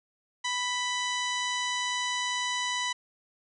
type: harmonic tone with a mistuned harmonic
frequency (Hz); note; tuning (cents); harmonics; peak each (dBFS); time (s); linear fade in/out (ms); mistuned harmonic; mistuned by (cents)
987.8; B5; 0; 1 / 2 / 3 / 4 / 5 / 6 / 7 / 8 / 9; -33 / -33 / -35 / -36 / -46 / -40 / -42 / -48 / -49; 0.44-2.93; 10; 3; +22
effects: none